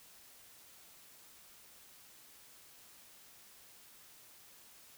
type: silence
effects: white hiss -59 dBFS RMS until 4.97 s